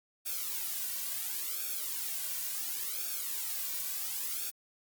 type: noise with flanger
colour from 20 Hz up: blue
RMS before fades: -36 dBFS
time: 0.25-4.51 s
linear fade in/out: 20 ms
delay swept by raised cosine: 0.99 to 2.39 ms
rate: 0.71 Hz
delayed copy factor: -1
effects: Opus 48 kbps